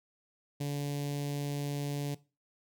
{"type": "tone with notch filter", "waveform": "sawtooth", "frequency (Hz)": 143.5, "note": "D3", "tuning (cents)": -40, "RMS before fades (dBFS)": -34, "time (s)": [0.6, 2.15], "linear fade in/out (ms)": 10, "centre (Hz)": 1300, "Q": 0.58, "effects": ["noise-tail reverb RT60 0.3 s tail -19 dB re dry"]}